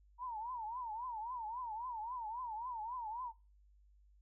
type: tone with vibrato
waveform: sine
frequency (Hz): 932.3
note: A#5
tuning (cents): 0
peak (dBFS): -40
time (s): 0.18-3.33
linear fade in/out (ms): 50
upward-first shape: triangle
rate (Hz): 3.7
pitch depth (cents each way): 190
effects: noise-tail reverb RT60 0.3 s tail -22 dB re dry + added 50 Hz sine -63 dBFS peak until 4.21 s